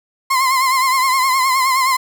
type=tone with vibrato; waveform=35% pulse; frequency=1046.5 Hz; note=C6; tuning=in tune; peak=-11 dBFS; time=0.3-1.97 s; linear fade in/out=10 ms; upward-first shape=triangle; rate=9.6 Hz; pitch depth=77 cents each way; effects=none